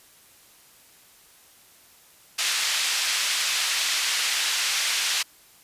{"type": "band-pass noise", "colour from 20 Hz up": "pink", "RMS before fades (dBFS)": -25, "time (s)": [2.38, 5.23], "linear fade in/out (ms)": 10, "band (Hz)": [2300, 7000], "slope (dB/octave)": 12, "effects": ["white hiss -54 dBFS RMS until 5.63 s", "resampled to 32000 Hz"]}